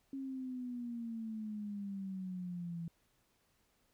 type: exponential sweep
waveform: sine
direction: down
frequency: 273.1 to 166 Hz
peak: -39 dBFS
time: 0.13-2.88 s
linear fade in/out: 2 ms
effects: pink hiss -75 dBFS RMS until 3.93 s